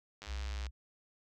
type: click train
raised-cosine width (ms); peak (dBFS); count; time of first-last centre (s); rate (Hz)
0.2; -29; 47; 0.22-0.667; 103
type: tone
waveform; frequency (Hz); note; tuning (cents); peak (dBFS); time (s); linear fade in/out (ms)
sine; 63.7; C2; -46; -36; 0.26-0.71; 50
effects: none